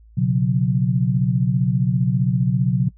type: chord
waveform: sine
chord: B suspended second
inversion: none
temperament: equal with one note detuned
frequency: 123.47 / 138.59 / 181.5 Hz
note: B2 / C#3 / F#3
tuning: 0 / 0 / -33 cents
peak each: -20 dBFS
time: 0.17-2.89 s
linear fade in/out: 10 ms
effects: noise-tail reverb RT60 0.1 s tail -20 dB re dry + added 55 Hz sine -45 dBFS peak until 2.97 s